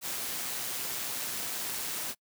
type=noise with amplitude modulation; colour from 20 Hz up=white; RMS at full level=-34 dBFS; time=0.01-2.15 s; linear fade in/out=50 ms; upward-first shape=sine; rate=124 Hz; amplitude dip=25%; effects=noise-tail reverb RT60 0.1 s tail -25 dB re dry + high-pass 100 Hz 12 dB/octave

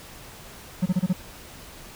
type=tone bursts; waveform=triangle; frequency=182.7 Hz; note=F#3; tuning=22 cents flat; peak=-16 dBFS; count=5; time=0.82-1.132 s; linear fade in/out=10 ms; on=40 ms; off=28 ms; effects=pink hiss -44 dBFS RMS until 1.95 s

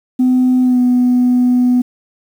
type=tone with pitch glide; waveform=sine; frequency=253.8 to 248.1 Hz; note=B3 to B3; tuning=+47 to +8 cents; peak=-7 dBFS; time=0.19-1.82 s; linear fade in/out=10 ms; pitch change=-39 cents; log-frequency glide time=0.62-0.79 s; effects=tanh soft clip ceiling -6 dBFS + 7-bit

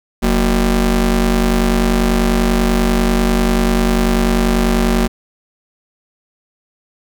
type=ring-modulated tone; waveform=30% pulse; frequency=138.4 Hz; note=C#3; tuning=2 cents flat; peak=-6 dBFS; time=0.22-5.08 s; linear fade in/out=20 ms; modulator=94.3 Hz; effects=none

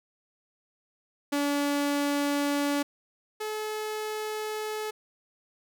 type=tone pair in turn; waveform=sawtooth; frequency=286.6 / 429.4 Hz; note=D4 / A4; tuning=-42 / -42 cents; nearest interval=perfect fifth; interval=700 cents; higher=second; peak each=-21 / -27 dBFS; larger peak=first; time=1.32-2.83 / 3.4-4.91 s; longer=neither; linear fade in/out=10 ms; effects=none

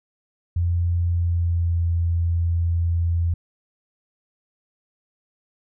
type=tone with pitch glide; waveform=sine; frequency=86.4 to 84.82 Hz; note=F2 to E2; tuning=-18 to +50 cents; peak=-18 dBFS; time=0.56-3.34 s; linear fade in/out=5 ms; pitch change=-32 cents; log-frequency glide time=1.05-1.83 s; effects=none

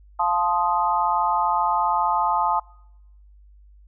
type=chord; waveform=sine; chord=F dominant seventh; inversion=none; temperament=equal with one note detuned; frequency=698.5 / 871.4 / 1046.5 / 1244.5 Hz; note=F5 / A5 / C6 / Eb6; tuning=0 / -17 / 0 / 0 cents; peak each=-27 / -21 / -25 / -25 dBFS; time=0.19-2.6 s; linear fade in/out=10 ms; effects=noise-tail reverb RT60 0.9 s tail -26 dB re dry + added 50 Hz sine -47 dBFS peak until 3.87 s

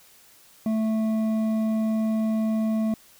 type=tone with hard clipping; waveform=sine; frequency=219.8 Hz; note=A3; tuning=2 cents flat; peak=-23 dBFS; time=0.66-2.94 s; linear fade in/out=2 ms; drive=7 dB; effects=white hiss -54 dBFS RMS until 3.19 s

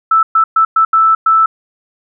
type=tone bursts at uneven times; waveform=sine; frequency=1318.5 Hz; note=E6; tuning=in tune; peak=-6 dBFS; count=6; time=0.11-0.23 / 0.35-0.44 / 0.56-0.65 / 0.76-0.85 / 0.93-1.15 / 1.26-1.46 s; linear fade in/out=5 ms; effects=none

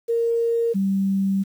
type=tone pair in turn; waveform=sine; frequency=464.2 / 194.61 Hz; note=A#4 / G3; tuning=-7 / -12 cents; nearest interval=octave + minor third; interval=1505 cents; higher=first; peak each=-18 dBFS; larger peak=neither; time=0.08-0.74 / 0.74-1.44 s; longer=second; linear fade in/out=20 ms; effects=8-bit

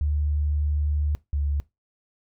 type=tone pair in turn; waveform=sine; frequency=74 / 71.85 Hz; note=D2 / D2; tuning=+14 / -37 cents; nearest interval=minor second; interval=51 cents; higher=first; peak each=-21 / -22 dBFS; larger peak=first; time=0.01-1.15 / 1.33-1.6 s; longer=first; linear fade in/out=0 ms; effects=noise-tail reverb RT60 0.2 s tail -20 dB re dry

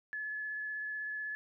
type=tone with vibrato; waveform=sine; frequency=1714 Hz; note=A6; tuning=46 cents flat; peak=-36 dBFS; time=0.13-1.35 s; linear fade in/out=0 ms; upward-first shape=triangle; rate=16 Hz; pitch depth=12 cents each way; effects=none

